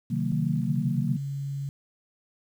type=chord; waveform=sine; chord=C half-diminished seventh; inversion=none; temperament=equal with one note detuned; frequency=130.81 / 155.56 / 185 / 228.3 Hz; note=C3 / Eb3 / Gb3 / Bb3; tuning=0 / 0 / 0 / -36 cents; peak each=-30 dBFS; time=0.1-1.17 s; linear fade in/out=10 ms
type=tone with pitch glide; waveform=sine; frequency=155.56 to 139.39 Hz; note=D#3 to C#3; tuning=0 to +10 cents; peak=-29 dBFS; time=0.32-1.69 s; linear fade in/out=0 ms; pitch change=-190 cents; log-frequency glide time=0.55-0.84 s
effects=9-bit